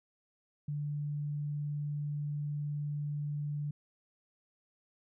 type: tone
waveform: sine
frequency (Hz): 146.83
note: D3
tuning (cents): 0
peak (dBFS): -33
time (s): 0.68-3.71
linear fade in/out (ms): 5
effects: none